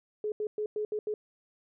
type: tone bursts at uneven times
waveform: sine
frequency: 423.8 Hz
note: G#4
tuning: 35 cents sharp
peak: -29 dBFS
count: 6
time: 0.24-0.32 / 0.4-0.47 / 0.58-0.66 / 0.76-0.85 / 0.92-0.99 / 1.07-1.14 s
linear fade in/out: 2 ms
effects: none